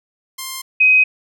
5% pulse / sine tone pair in turn, 1053 / 2520 Hz, C6 / D#7, +11 / +21 cents, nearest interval octave + minor third, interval 1510 cents, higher second, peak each -14 / -8 dBFS, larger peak second, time 0.38-0.62 / 0.8-1.04 s, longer neither, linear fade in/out 10 ms, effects none

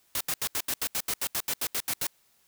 white noise bursts, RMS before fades -29 dBFS, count 15, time 0.15-2.069 s, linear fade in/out 2 ms, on 57 ms, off 76 ms, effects white hiss -66 dBFS RMS until 2.47 s

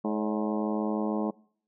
harmonic tone with a mistuned harmonic, 106.5 Hz, G#2, 44 cents sharp, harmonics 2 / 3 / 4 / 5 / 6 / 7 / 8 / 9 / 10, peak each -29 / -33 / -35 / -37 / -39 / -40 / -41 / -42 / -43 dBFS, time 0.04-1.31 s, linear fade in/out 10 ms, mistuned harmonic 5, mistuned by +59 cents, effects noise-tail reverb RT60 0.6 s tail -24 dB re dry

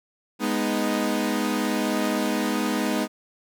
sawtooth chord, G# minor, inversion none, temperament equal, 207.7 / 246.9 / 311.1 Hz, G#3 / B3 / D#4, 0 / 0 / 0 cents, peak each -23 dBFS, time 0.39-3.08 s, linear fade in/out 50 ms, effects none

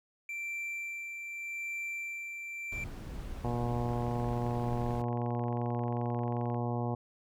triangle tone with tremolo, 2349 Hz, D7, in tune, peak -33 dBFS, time 0.29-2.84 s, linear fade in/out 2 ms, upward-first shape sine, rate 0.83 Hz, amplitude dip 40%
brown noise, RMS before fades -41 dBFS, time 2.72-5.02 s, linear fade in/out 2 ms
harmonic tone, 120 Hz, B2, 49 cents flat, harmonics 1 / 2 / 3 / 4 / 5 / 6 / 7 / 8 / 9, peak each -33 / -37 / -41 / -41 / -44 / -41 / -42 / -48 / -48 dBFS, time 3.44-6.95 s, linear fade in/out 5 ms
click train, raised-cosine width 0.5 ms, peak -36 dBFS, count 61, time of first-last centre 3.89-6.545 s, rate 22.6 Hz
effects none

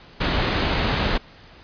pink low-pass noise, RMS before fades -22 dBFS, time 0.2-1.18 s, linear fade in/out 10 ms, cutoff 4600 Hz, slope 48 dB/octave, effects pink hiss -47 dBFS RMS until 1.63 s + resampled to 11025 Hz

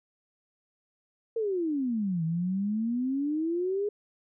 sine exponential two-way sweep, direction down then up, 466.2 to 159.2 to 420.3 Hz, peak -26 dBFS, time 1.36-3.89 s, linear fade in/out 5 ms, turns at 2.24 s, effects none

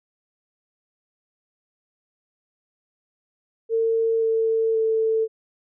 sine tone with pitch steps, 452.5 / 448.3 / 444.2 Hz, A4 / A4 / A4, +48 / +32 / +16 cents, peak -18 dBFS, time 3.69-5.28 s, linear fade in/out 50 ms, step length 530 ms, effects none

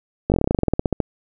slowing click train, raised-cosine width 2 ms, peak -4 dBFS, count 18, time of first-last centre 0.3-1.003 s, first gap 19 ms, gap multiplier 1.09, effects none

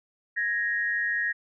sine tone pair together, 1661.2 / 1874.5 Hz, G#6 / A#6, 0 / +9 cents, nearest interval major second, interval 209 cents, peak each -29 / -26 dBFS, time 0.36-1.33 s, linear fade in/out 20 ms, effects none

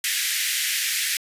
pink high-pass noise, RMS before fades -24 dBFS, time 0.04-1.17 s, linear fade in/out 2 ms, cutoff 1700 Hz, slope 48 dB/octave, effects resampled to 32000 Hz

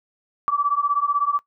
sine beating tone pair, 1146 / 1162 Hz, D6 / D6, -43 / -19 cents, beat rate 16 Hz, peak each -21 dBFS, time 0.48-1.39 s, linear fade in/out 0 ms, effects noise-tail reverb RT60 0.1 s tail -19 dB re dry

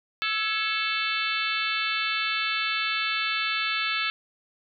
harmonic tone with a mistuned harmonic, 440 Hz, A4, in tune, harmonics 3 / 4 / 5 / 6 / 7 / 8 / 9 / 10, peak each -31 / -33 / -32 / -30 / -35 / -33 / -38 / -37 dBFS, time 0.22-4.1 s, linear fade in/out 0 ms, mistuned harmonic 4, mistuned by -79 cents, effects none

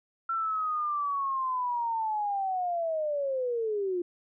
sine linear sweep, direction down, 1357 to 344.7 Hz, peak -27 dBFS, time 0.29-4.02 s, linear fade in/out 5 ms, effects none

